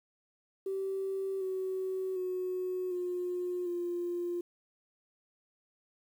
sine tone with pitch steps, 386.2 / 376.7 / 367.5 / 358.5 / 349.7 Hz, G4 / F#4 / F#4 / F4 / F4, -26 / +31 / -12 / +45 / +2 cents, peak -31 dBFS, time 0.66-4.41 s, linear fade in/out 5 ms, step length 750 ms, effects tanh soft clip ceiling -27 dBFS + 10-bit

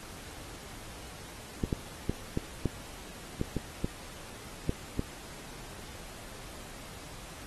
clicks, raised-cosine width 3 ms, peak -15 dBFS, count 10, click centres 1.638 / 1.728 / 2.096 / 2.374 / 2.657 / 3.414 / 3.567 / 3.845 / 4.694 / 4.994 s, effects pink hiss -47 dBFS RMS until 7.46 s + AAC 32 kbps

